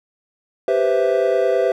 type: chord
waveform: triangle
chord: C major seventh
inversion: second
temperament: equal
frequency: 392 / 493.9 / 523.3 / 659.3 Hz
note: G4 / B4 / C5 / E5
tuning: 0 / 0 / 0 / 0 cents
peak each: -18 dBFS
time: 0.68-1.72 s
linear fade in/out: 2 ms
effects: tanh soft clip ceiling -4 dBFS